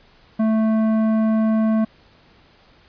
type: tone with tanh clipping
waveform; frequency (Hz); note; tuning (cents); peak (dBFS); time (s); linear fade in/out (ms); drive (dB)
sine; 220; A3; 0; -17; 0.39-1.85; 10; 12
effects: pink hiss -53 dBFS RMS until 2.88 s + resampled to 11025 Hz